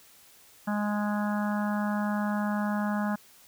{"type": "harmonic tone", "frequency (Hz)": 207.9, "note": "G#3", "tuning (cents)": 2, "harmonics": [1, 3, 4, 5, 6, 7, 8], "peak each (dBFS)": [-27, -37, -36, -39, -41, -40, -41], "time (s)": [0.67, 3.16], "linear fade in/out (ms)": 10, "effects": ["white hiss -56 dBFS RMS until 3.47 s"]}